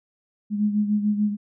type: beating tone pair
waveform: sine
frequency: 207.7 / 214.5 Hz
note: G#3 / A3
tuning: 0 / -44 cents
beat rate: 6.8 Hz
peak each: -20 / -27 dBFS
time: 0.5-1.37 s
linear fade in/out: 50 ms
effects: none